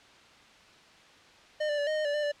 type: tone with pitch steps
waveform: square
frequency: 608 / 589 / 578 / 618 / 614 / 580 / 596 / 584 Hz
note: D#5 / D5 / D5 / D#5 / D#5 / D5 / D5 / D5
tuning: -40 / +5 / -28 / -12 / -23 / -22 / +25 / -10 cents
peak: -28 dBFS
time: 1.6-2.32 s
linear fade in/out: 10 ms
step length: 90 ms
effects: white hiss -55 dBFS RMS until 2.4 s + low-pass 4000 Hz 12 dB/octave